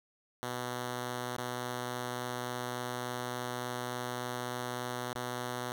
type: tone with dropouts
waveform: 5% pulse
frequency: 123.47 Hz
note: B2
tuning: in tune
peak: -24 dBFS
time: 0.43-5.72 s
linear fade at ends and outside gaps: 0 ms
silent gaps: 1.366-1.383 / 5.131-5.153 s
effects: none